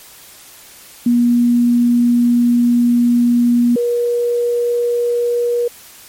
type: tone pair in turn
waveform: sine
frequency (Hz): 240 / 478.6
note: B3 / A#4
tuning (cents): -49 / +46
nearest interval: octave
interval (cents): 1195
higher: second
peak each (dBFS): -9 / -13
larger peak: first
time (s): 1.06-3.76 / 3.76-5.68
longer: first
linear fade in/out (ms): 5
effects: white hiss -40 dBFS RMS until 6.08 s + MP3 64 kbps